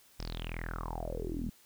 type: tone with low-pass filter sweep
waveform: sawtooth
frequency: 41.2 Hz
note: E1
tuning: in tune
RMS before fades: -38 dBFS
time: 0.19-1.5 s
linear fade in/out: 10 ms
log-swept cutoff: 5500 to 210 Hz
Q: 9.2
effects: white hiss -62 dBFS RMS until 1.65 s